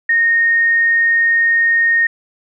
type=tone; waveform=sine; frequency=1850 Hz; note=A#6; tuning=14 cents flat; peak=-10 dBFS; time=0.09-2.07 s; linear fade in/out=5 ms; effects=none